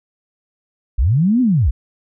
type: linear two-way sweep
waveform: sine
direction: up then down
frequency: 44.74 to 262 to 44.74 Hz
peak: -11 dBFS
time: 0.98-1.71 s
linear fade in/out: 10 ms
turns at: 1.41 s
effects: none